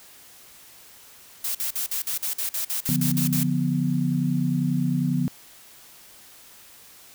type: noise bursts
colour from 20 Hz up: blue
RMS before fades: -27 dBFS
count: 13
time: 1.44-3.434 s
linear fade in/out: 5 ms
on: 110 ms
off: 47 ms
type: chord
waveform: sine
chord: B diminished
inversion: first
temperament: equal with one note detuned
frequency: 144.56 / 174.61 / 246.9 Hz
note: D3 / F3 / B3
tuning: -27 / 0 / 0 cents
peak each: -25 dBFS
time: 2.89-5.28 s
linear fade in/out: 0 ms
effects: white hiss -49 dBFS RMS until 7.14 s